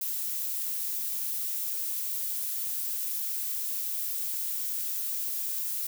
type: noise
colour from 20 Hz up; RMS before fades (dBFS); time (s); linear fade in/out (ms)
violet; -32; 0.01-5.87; 5
effects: none